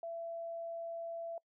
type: tone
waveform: sine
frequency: 670 Hz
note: E5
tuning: 28 cents sharp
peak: -39 dBFS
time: 0.03-1.38 s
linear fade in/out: 2 ms
effects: noise-tail reverb RT60 0.1 s tail -25 dB re dry